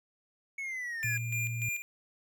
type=linear sweep; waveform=triangle; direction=down; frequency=2220 to 1641 Hz; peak=-33 dBFS; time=0.58-1.17 s; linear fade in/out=5 ms
type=tone with tremolo; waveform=square; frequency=2400 Hz; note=D7; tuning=37 cents sharp; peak=-32 dBFS; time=1.03-1.82 s; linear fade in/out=0 ms; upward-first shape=square; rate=3.4 Hz; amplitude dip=60%
type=tone; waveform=sine; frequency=116.54 Hz; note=A#2; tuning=in tune; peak=-33 dBFS; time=1.04-1.69 s; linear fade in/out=5 ms
effects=none